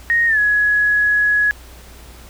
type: tone with pitch glide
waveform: sine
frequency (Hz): 1864.7 to 1680.6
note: A#6 to G#6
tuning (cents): 0 to +20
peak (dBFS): -12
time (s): 0.1-1.51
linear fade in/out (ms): 0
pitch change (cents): -180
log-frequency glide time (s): 0.27-0.39
effects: added 60 Hz sine -39 dBFS peak until 2.29 s + pink hiss -43 dBFS RMS until 2.29 s